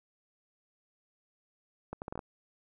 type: accelerating click train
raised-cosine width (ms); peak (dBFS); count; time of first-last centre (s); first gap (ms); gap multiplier
1; -24; 7; 1.93-2.192; 89; 0.7
effects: none